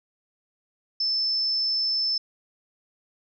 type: tone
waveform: sine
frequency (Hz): 5274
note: E8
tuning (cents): 0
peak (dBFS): -22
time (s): 1-2.18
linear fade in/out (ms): 5
effects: none